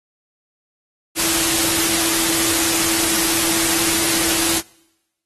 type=tone in noise; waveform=sine; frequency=330.9 Hz; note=E4; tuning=7 cents sharp; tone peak=-26 dBFS; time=1.15-4.62 s; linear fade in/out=50 ms; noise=white; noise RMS=-18 dBFS; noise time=1.15-4.62 s; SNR=-11 dB; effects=noise-tail reverb RT60 1.0 s tail -26 dB re dry + AAC 32 kbps